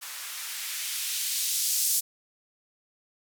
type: noise with band-pass filter sweep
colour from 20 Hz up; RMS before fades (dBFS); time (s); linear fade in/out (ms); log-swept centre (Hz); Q
violet; -30; 0.01-2.01; 20; 1000 to 6600; 0.95
effects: none